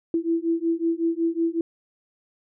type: beating tone pair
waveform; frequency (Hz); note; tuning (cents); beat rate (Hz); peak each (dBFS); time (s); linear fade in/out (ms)
sine; 329.6 / 335; E4 / E4; 0 / +28; 5.4; -24; 0.14-1.61; 2
effects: none